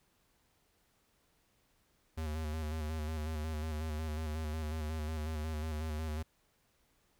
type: tone with vibrato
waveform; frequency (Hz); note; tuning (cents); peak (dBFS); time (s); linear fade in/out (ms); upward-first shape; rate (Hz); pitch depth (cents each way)
square; 77.78; D#2; 0; -36; 2.17-6.23; 10; square; 5.5; 39
effects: pink hiss -73 dBFS RMS until 7.19 s